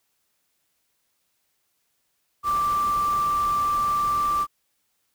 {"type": "tone in noise", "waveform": "sine", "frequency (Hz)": 1174.7, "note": "D6", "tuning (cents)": 0, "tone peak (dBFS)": -20, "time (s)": [2.43, 4.47], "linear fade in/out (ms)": 50, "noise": "pink", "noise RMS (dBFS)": -38, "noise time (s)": [2.43, 4.47], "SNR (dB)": 15, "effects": ["white hiss -72 dBFS RMS until 5.14 s"]}